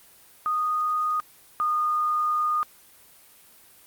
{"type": "tone pair in turn", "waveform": "sine", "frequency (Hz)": [1237, 1224.9], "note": ["D#6", "D#6"], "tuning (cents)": [-10, -27], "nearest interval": "unison", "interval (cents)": 17, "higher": "first", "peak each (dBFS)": [-22, -21], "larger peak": "second", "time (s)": [[0.46, 1.2], [1.6, 2.63]], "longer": "second", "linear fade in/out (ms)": 0, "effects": ["white hiss -53 dBFS RMS until 3.86 s", "Opus 32 kbps"]}